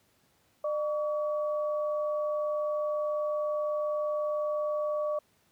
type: tone pair together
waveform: sine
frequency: 602 / 1136.4 Hz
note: D5 / C#6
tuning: +43 / +43 cents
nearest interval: major seventh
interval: 1100 cents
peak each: -28 / -37 dBFS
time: 0.64-5.19 s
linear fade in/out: 5 ms
effects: pink hiss -68 dBFS RMS until 5.51 s + high-pass 80 Hz 12 dB/octave